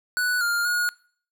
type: tone with pitch steps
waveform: square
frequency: 1480 / 1405 / 1443 Hz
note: F#6 / F6 / F#6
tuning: 0 / +10 / -44 cents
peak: -22 dBFS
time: 0.17-0.89 s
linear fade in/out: 0 ms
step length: 240 ms
effects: noise-tail reverb RT60 0.5 s tail -23 dB re dry